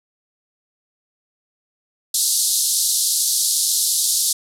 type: band-pass noise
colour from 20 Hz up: white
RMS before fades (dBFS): -19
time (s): 2.14-4.33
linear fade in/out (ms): 5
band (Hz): 3800 to 12000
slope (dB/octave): 48
effects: none